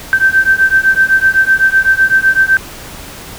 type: beating tone pair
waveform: sine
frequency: 1553 / 1560.9 Hz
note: G6 / G6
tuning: -17 / -8 cents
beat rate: 7.9 Hz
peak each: -10 dBFS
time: 0.13-2.57 s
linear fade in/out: 0 ms
effects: pink hiss -30 dBFS RMS until 3.38 s